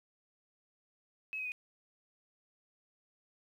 sine tone with pitch steps, 2572 / 2525 / 2479 Hz, E7 / D#7 / D#7, -43 / +25 / -7 cents, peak -36 dBFS, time 1.33-1.519 s, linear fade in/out 0 ms, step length 63 ms, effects 11-bit

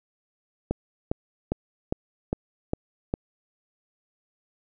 click train, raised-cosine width 2 ms, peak -11 dBFS, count 7, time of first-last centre 0.71-3.139 s, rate 2.47 Hz, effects none

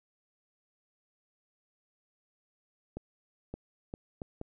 accelerating click train, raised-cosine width 2 ms, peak -25 dBFS, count 5, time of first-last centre 2.97-4.414 s, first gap 570 ms, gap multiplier 0.7, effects none

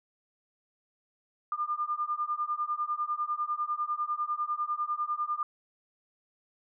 sine beating tone pair, 1200 / 1210 Hz, D6 / D#6, +37 / -49 cents, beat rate 10 Hz, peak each -32 / -32 dBFS, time 1.52-5.43 s, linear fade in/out 2 ms, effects none

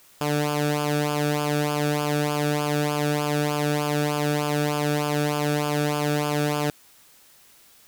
sawtooth tone with flanger, 147.9 Hz, D3, 13 cents sharp, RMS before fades -24 dBFS, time 0.21-6.7 s, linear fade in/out 0 ms, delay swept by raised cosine 0.5 to 1.01 ms, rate 3.3 Hz, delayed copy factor -0.8, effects white hiss -54 dBFS RMS until 7.87 s

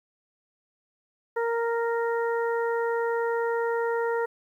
harmonic tone, 464.8 Hz, A#4, 5 cents flat, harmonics 1 / 2 / 3 / 4, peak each -25 / -31 / -35 / -37 dBFS, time 1.36-4.26 s, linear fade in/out 10 ms, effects 10-bit

